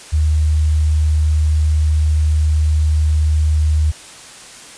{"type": "tone", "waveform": "sine", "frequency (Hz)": 76.9, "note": "D#2", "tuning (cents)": -20, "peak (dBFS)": -11, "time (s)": [0.12, 3.92], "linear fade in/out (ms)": 20, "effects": ["white hiss -37 dBFS RMS until 4.77 s", "resampled to 22050 Hz"]}